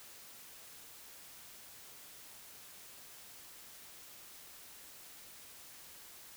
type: silence
effects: white hiss -54 dBFS RMS until 6.36 s